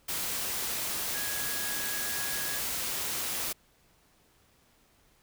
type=tone in noise; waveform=sine; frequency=1661.2 Hz; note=G#6; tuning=in tune; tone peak=-39 dBFS; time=1.14-2.59 s; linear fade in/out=10 ms; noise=white; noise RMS=-33 dBFS; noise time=0.08-3.53 s; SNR=-9 dB; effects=pink hiss -65 dBFS RMS until 5.22 s